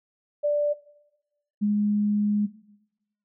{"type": "tone pair in turn", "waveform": "sine", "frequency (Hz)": [587.3, 207.6], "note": ["D5", "G#3"], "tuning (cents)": [0, 0], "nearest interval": "octave + tritone", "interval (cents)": 1800, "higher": "first", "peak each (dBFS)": -20, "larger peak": "neither", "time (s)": [[0.43, 0.74], [1.61, 2.47]], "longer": "second", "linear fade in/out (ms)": 20, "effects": ["noise-tail reverb RT60 0.9 s tail -17 dB re dry"]}